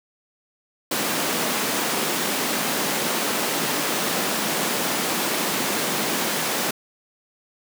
pink high-pass noise, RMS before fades -24 dBFS, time 0.91-6.71 s, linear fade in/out 5 ms, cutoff 190 Hz, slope 24 dB/octave, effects none

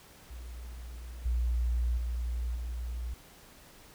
sine tone with level steps, 59.7 Hz, A#1, 42 cents sharp, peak -40 / -26 / -30 / -33 dBFS, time 0.3-3.14 s, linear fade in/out 5 ms, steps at 1.25 / 1.97 / 2.55 s, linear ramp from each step 10 ms, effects pink hiss -55 dBFS RMS until 3.94 s

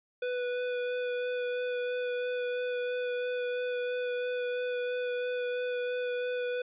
square tone with vibrato, 494.1 Hz, B4, 1 cent sharp, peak -31 dBFS, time 0.22-6.62 s, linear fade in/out 5 ms, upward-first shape sine, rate 3 Hz, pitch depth 10 cents each way, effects resampled to 8000 Hz

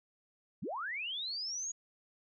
sine linear sweep, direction up, 110 to 6810 Hz, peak -36 dBFS, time 0.62-1.72 s, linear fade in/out 10 ms, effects none

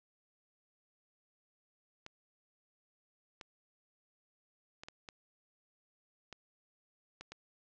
clicks, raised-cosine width 0.2 ms, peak -29 dBFS, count 8, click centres 2.064 / 3.412 / 4.835 / 4.885 / 5.088 / 6.327 / 7.21 / 7.32 s, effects low-pass 7000 Hz 12 dB/octave

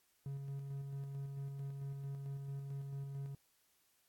triangle tone with tremolo, 138.59 Hz, C#3, in tune, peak -38 dBFS, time 0.26-3.35 s, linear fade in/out 2 ms, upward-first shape square, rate 4.5 Hz, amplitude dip 30%, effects white hiss -75 dBFS RMS until 4.08 s + AAC 64 kbps

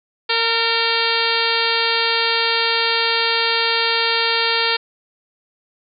harmonic tone with a mistuned harmonic, 460 Hz, A#4, 23 cents flat, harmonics 1 / 2 / 3 / 4 / 5 / 6 / 7 / 8 / 9 / 10, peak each -25 / -25 / -25 / -25 / -25 / -25 / -25 / -25 / -25 / -25 dBFS, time 0.29-4.77 s, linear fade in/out 10 ms, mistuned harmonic 4, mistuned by -22 cents, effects none

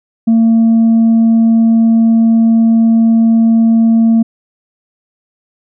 sine tone with tanh clipping, 227 Hz, A#3, 46 cents flat, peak -6 dBFS, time 0.27-4.23 s, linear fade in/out 10 ms, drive 1 dB, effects none

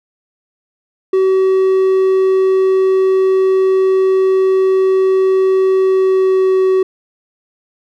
triangle tone with pitch glide, 379.7 to 377.1 Hz, F#4 to F#4, +45 to +33 cents, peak -7 dBFS, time 1.13-6.83 s, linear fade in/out 5 ms, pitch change -12 cents, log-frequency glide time 5.79-6.64 s, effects none

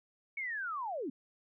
sine linear sweep, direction down, 2245 to 233.1 Hz, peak -35 dBFS, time 0.37-1.1 s, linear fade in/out 5 ms, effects none

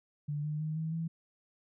sine tone with pitch steps, 147.2 / 151.25 / 155.41 / 159.69 / 164.09 Hz, D3 / D#3 / D#3 / D#3 / E3, +4 / -49 / -2 / +45 / -8 cents, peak -32 dBFS, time 0.28-1.08 s, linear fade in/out 10 ms, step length 160 ms, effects none

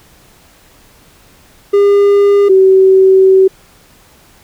triangle / sine tone pair in turn, 403.7 / 381 Hz, G#4 / G4, -49 / -49 cents, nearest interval minor second, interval 100 cents, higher first, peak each -3 dBFS, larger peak neither, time 1.73-2.49 / 2.49-3.48 s, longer second, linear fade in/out 10 ms, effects pink hiss -45 dBFS RMS until 4.43 s

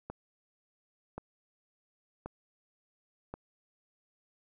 click train, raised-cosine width 1 ms, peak -25 dBFS, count 4, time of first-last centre 0.1-3.34 s, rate 0.926 Hz, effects none

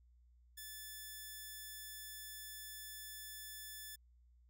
5% pulse tone, 1740 Hz, A6, 20 cents flat, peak -37 dBFS, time 0.57-3.96 s, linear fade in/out 10 ms, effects added 60 Hz sine -64 dBFS peak until 4.49 s

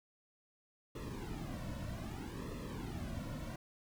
brown noise with flanger, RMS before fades -43 dBFS, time 0.95-3.56 s, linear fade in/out 5 ms, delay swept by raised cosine 1.3 to 2.5 ms, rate 0.63 Hz, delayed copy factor -0.9, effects none

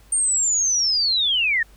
sine linear sweep, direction down, 8850 to 1753 Hz, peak -17 dBFS, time 0.12-1.63 s, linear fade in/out 5 ms, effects added 50 Hz sine -48 dBFS peak until 1.76 s + pink hiss -55 dBFS RMS until 1.76 s

